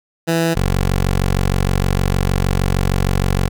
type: tone pair in turn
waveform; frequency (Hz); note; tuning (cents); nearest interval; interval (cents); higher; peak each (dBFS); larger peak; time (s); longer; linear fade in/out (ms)
15% pulse; 165.6 / 46.47; E3 / F#1; +8 / +8; octave + minor seventh; 2200; first; -8; neither; 0.27-0.55 / 0.55-3.49; second; 20
effects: none